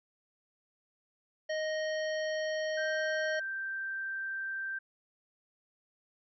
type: harmonic tone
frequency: 623 Hz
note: D#5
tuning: 2 cents sharp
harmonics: 1 / 3 / 5 / 7 / 9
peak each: -32 / -38 / -46 / -49 / -49 dBFS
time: 1.49-3.4 s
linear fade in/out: 10 ms
type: tone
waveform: sine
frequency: 1568 Hz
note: G6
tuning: in tune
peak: -34 dBFS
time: 2.77-4.79 s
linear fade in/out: 10 ms
effects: none